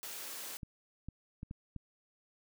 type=high-pass noise; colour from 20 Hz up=white; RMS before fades=-44 dBFS; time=0.03-0.57 s; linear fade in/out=0 ms; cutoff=240 Hz; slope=12 dB/octave
type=clicks; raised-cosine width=5 ms; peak=-30 dBFS; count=5; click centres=0.632 / 1.086 / 1.431 / 1.511 / 1.763 s
effects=none